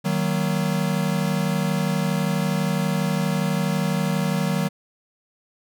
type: chord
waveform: square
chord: D# minor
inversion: none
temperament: equal with one note detuned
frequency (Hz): 155.56 / 187.8 / 233.1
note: D#3 / F#3 / A#3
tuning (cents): 0 / +26 / 0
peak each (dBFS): -25 / -24 / -30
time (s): 0.04-4.69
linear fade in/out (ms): 20
effects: none